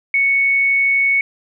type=tone; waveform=sine; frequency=2217 Hz; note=C#7; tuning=in tune; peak=-12 dBFS; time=0.14-1.21 s; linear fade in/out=2 ms; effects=none